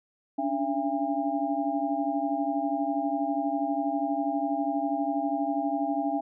sine tone cluster, 280.6 / 292.9 / 675 / 808 Hz, C#4 / D4 / E5 / G#5, +21 / -5 / +41 / -48 cents, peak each -31 dBFS, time 0.38-6.21 s, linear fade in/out 10 ms, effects none

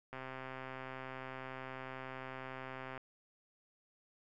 click train, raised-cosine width 0.5 ms, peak -30 dBFS, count 374, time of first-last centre 0.13-2.977 s, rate 131 Hz, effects none

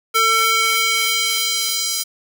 square tone with high-pass filter sweep, 448.4 Hz, A4, 33 cents sharp, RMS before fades -18 dBFS, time 0.14-2.04 s, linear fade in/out 20 ms, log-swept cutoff 1200 to 5200 Hz, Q 1.3, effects none

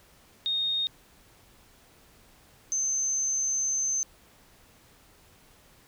sine tone pair in turn, 3704 / 6229 Hz, A#7 / G8, -12 / -12 cents, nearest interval major sixth, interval 900 cents, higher second, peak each -25 / -25 dBFS, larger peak neither, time 0.46-0.87 / 2.72-4.03 s, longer second, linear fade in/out 0 ms, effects pink hiss -58 dBFS RMS until 5.87 s

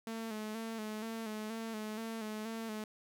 sawtooth tone with vibrato, 220 Hz, A3, in tune, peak -35 dBFS, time 0.07-2.84 s, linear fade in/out 2 ms, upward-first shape square, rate 2.1 Hz, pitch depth 43 cents each way, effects none

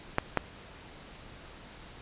clicks, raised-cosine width 0.5 ms, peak -9 dBFS, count 2, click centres 0.184 / 0.373 s, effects pink hiss -49 dBFS RMS until 2.01 s + resampled to 8000 Hz

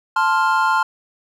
triangle chord, F major, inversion first, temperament equal, 880 / 1046.5 / 1396.9 Hz, A5 / C6 / F6, 0 / 0 / 0 cents, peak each -17 dBFS, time 0.16-0.83 s, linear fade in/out 5 ms, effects none

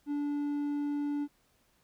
triangle tone, 290 Hz, D4, 22 cents flat, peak -28 dBFS, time 0.06-1.28 s, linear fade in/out 50 ms, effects pink hiss -70 dBFS RMS until 1.83 s

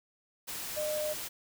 sine tone in noise, 608 Hz, D#5, 40 cents flat, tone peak -31 dBFS, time 0.76-1.14 s, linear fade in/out 20 ms, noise white, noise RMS -39 dBFS, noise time 0.47-1.29 s, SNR +5 dB, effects none

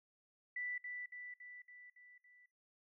sine tone with echo, 1975.5 Hz, B6, in tune, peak -39 dBFS, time 0.56-0.78 s, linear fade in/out 5 ms, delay 280 ms, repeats 6, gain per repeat -4 dB, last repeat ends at 2.46 s, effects noise-tail reverb RT60 0.6 s tail -26 dB re dry

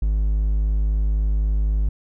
triangle tone, 51.91 Hz, G#1, in tune, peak -15 dBFS, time 0.02-1.89 s, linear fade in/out 5 ms, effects none

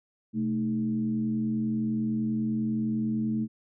sine tone with frequency modulation, 220 Hz, A3, in tune, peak -25 dBFS, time 0.33-3.48 s, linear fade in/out 50 ms, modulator 89.5 Hz, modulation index 0.64, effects none

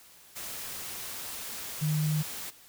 sine tone in noise, 153 Hz, D#3, 29 cents flat, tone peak -25 dBFS, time 1.81-2.23 s, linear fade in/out 20 ms, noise white, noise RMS -39 dBFS, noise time 0.35-2.51 s, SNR +11 dB, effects white hiss -55 dBFS RMS until 2.68 s

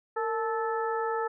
harmonic tone with a mistuned harmonic, 436.9 Hz, A4, 12 cents flat, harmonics 1 / 2 / 3 / 4, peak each -30 / -32 / -34 / -39 dBFS, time 0.16-1.28 s, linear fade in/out 10 ms, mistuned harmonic 1, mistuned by +80 cents, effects none

